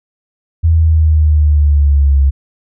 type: exponential sweep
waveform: sine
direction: down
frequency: 82.41 to 68 Hz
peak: -6 dBFS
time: 0.63-2.31 s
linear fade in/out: 20 ms
effects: none